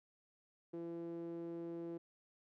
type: tone with band-pass filter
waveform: sawtooth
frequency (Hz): 168.7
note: E3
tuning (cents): +40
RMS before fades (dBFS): -45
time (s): 0.73-1.98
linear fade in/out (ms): 10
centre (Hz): 380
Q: 5.1
effects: none